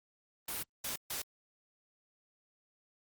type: noise bursts at uneven times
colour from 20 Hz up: white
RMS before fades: -38 dBFS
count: 3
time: 0.48-0.63 / 0.84-0.96 / 1.1-1.22 s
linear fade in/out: 5 ms
effects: Opus 32 kbps